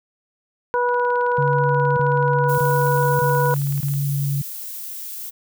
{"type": "harmonic tone", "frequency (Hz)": 488.3, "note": "B4", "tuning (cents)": -20, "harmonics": [1, 2, 3], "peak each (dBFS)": [-20, -20, -26], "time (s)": [0.74, 3.54], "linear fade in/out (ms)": 0}
{"type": "click train", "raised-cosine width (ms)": 0.3, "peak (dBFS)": -26, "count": 58, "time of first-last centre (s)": [0.89, 3.938], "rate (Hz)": 18.7}
{"type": "tone bursts", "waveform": "sine", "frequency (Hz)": 141.5, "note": "C#3", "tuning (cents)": 36, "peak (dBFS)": -19, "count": 5, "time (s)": [1.38, 4.418], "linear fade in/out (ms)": 5, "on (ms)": 590, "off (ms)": 22}
{"type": "noise", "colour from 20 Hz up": "violet", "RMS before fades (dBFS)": -32, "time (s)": [2.48, 5.31], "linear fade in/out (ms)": 20}
{"effects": []}